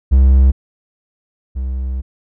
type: tone pair in turn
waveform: triangle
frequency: 66 / 64.68 Hz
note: C2 / C2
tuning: +16 / -19 cents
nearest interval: unison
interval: 35 cents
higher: first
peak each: -4 / -16 dBFS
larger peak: first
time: 0.11-0.52 / 1.55-2.02 s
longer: second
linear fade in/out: 20 ms
effects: none